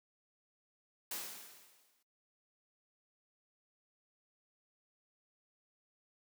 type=noise with exponential decay; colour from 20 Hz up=white; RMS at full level=-39 dBFS; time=1.11-2.03 s; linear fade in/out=5 ms; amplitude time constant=200 ms; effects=noise-tail reverb RT60 0.2 s tail -20 dB re dry + high-pass 200 Hz 12 dB/octave